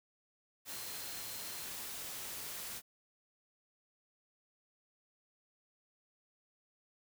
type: tone in noise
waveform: sine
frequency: 4163 Hz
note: C8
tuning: 10 cents flat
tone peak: -53 dBFS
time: 0.68-1.68 s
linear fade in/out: 50 ms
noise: white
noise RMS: -44 dBFS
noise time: 0.65-2.82 s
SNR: -12 dB
effects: none